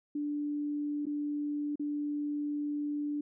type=tone with dropouts; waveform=sine; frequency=293.3 Hz; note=D4; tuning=2 cents flat; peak=-31 dBFS; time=0.15-3.21 s; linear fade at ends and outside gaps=5 ms; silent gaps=1.056-1.066 / 1.757-1.795 s; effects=none